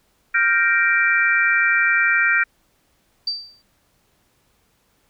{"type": "chord", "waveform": "sine", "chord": "G minor seventh", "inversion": "third", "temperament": "equal", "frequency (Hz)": [1396.9, 1568, 1864.7, 2349], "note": ["F6", "G6", "Bb6", "D7"], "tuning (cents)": [0, 0, 0, 0], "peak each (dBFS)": -20, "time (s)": [0.34, 2.44], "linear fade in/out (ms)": 10}
{"type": "tone with exponential decay", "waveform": "sine", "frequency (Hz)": 4654, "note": "D8", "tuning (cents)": -17, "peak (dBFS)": -18, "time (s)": [3.27, 3.62], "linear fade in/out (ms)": 5, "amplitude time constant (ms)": 76}
{"effects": ["pink hiss -63 dBFS RMS until 5.09 s"]}